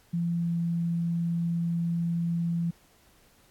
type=tone with pitch glide; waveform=sine; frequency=170.5 to 169.32 Hz; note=F3 to E3; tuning=-41 to +47 cents; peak=-25 dBFS; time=0.13-2.71 s; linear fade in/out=10 ms; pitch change=-12 cents; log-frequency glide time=0.34-0.54 s; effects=pink hiss -61 dBFS RMS until 3.5 s + AAC 64 kbps